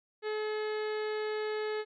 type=harmonic tone with a mistuned harmonic; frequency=428.1 Hz; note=A4; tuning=47 cents flat; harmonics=1 / 2 / 3 / 4 / 5 / 6 / 7 / 8 / 9 / 10; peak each=-32 / -44 / -46 / -44 / -47 / -54 / -53 / -56 / -55 / -53 dBFS; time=0.22-1.85 s; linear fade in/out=50 ms; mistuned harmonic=9; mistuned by=-23 cents; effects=none